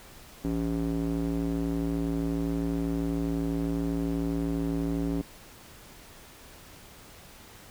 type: tone with band-pass filter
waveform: square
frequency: 56.2 Hz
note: A1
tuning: 37 cents sharp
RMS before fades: -29 dBFS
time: 0.44-5.22 s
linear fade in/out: 10 ms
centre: 270 Hz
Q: 2.2
effects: pink hiss -50 dBFS RMS until 7.7 s